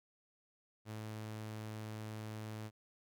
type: tone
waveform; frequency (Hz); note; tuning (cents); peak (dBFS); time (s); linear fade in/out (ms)
sawtooth; 108.4; A2; -25; -39; 0.85-2.71; 50
effects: none